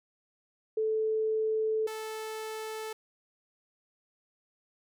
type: tone pair in turn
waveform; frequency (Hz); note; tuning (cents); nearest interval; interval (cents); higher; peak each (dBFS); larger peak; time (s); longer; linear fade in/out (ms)
sine / sawtooth; 437.5 / 437.5; A4 / A4; -10 / -10; unison; 0; neither; -26 / -32; first; 0.77-1.87 / 1.87-2.93; first; 5
effects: none